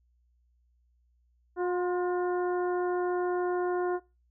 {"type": "harmonic tone with a mistuned harmonic", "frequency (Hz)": 358.6, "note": "F4", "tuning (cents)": 46, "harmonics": [1, 2, 3, 4, 5], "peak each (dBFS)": [-27, -35, -39, -40, -50], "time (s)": [1.56, 4], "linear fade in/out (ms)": 50, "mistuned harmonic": 3, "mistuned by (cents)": -38, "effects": ["noise-tail reverb RT60 0.3 s tail -25 dB re dry", "added 60 Hz sine -65 dBFS peak until 4.3 s"]}